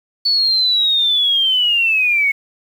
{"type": "linear sweep", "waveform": "sine", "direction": "down", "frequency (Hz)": [4467, 2183], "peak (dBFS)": -12, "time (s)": [0.25, 2.32], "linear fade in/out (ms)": 10, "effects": ["7-bit"]}